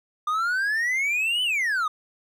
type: exponential two-way sweep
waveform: triangle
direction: up then down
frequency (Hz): 1200 to 3044 to 1200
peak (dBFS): -20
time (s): 0.27-1.88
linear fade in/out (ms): 5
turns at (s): 1.43
effects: none